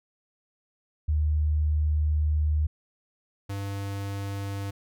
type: tone pair in turn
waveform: sine / square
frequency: 76 / 99.36 Hz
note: D#2 / G2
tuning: -40 / +24 cents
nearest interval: perfect fourth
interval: 464 cents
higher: second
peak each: -21 / -31 dBFS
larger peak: first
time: 1.08-2.67 / 3.49-4.71 s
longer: first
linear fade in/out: 10 ms
effects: none